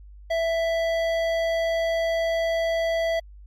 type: tone with hard clipping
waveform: triangle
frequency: 661 Hz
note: E5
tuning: 5 cents sharp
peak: -23 dBFS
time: 0.3-3.2 s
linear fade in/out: 10 ms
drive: 16 dB
effects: added 50 Hz sine -42 dBFS peak until 3.46 s + MP3 64 kbps